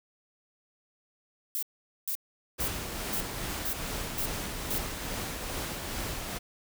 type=noise bursts; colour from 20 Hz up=violet; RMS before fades=-32 dBFS; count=7; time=1.55-4.782 s; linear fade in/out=0 ms; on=76 ms; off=450 ms
type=noise with tremolo; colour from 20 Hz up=pink; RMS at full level=-34 dBFS; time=2.58-6.39 s; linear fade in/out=20 ms; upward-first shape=triangle; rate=2.4 Hz; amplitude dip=35%
effects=none